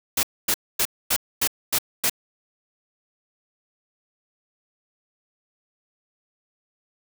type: noise bursts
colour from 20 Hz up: white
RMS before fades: -21 dBFS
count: 7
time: 0.17-2.097 s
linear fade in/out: 5 ms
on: 61 ms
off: 250 ms
effects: none